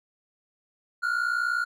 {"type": "tone pair together", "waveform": "triangle", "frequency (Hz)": [1392, 1452.1], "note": ["F6", "F#6"], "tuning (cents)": [-6, -33], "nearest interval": "minor second", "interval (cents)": 73, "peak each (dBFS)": -25, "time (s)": [1.02, 1.65], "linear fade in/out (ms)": 20, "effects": []}